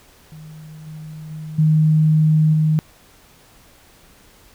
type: tone with level steps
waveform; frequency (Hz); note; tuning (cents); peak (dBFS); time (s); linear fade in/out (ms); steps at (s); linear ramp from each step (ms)
sine; 155.56; D#3; 0; -35 / -31 / -28 / -11 / -13; 0.32-2.79; 0; 0.86 / 1.3 / 1.58 / 2.53; 10
effects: pink hiss -50 dBFS RMS until 4.54 s